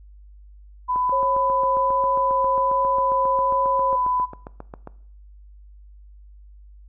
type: tone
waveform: sine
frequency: 1000 Hz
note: B5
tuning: 21 cents sharp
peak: -20 dBFS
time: 0.88-4.26 s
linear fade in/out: 20 ms
type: click train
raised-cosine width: 1 ms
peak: -21 dBFS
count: 30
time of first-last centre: 0.96-4.874 s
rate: 7.41 Hz
type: tone with vibrato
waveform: sine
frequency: 541 Hz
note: C#5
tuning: 42 cents flat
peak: -22 dBFS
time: 1.12-3.96 s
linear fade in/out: 10 ms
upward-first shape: sine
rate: 1.3 Hz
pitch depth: 10 cents each way
effects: noise-tail reverb RT60 0.6 s tail -19 dB re dry + added 50 Hz sine -43 dBFS peak until 6.88 s